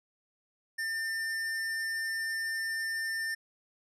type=tone; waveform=square; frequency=1798 Hz; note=A6; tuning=37 cents sharp; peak=-32 dBFS; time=0.78-3.35 s; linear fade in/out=10 ms; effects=low-pass 12000 Hz 12 dB/octave